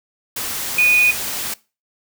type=tone in noise; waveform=sine; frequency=2475 Hz; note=D#7; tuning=10 cents flat; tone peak=-11 dBFS; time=0.78-1.11 s; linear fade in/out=5 ms; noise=white; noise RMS=-25 dBFS; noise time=0.36-1.54 s; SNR=+11 dB; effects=noise-tail reverb RT60 0.3 s tail -21 dB re dry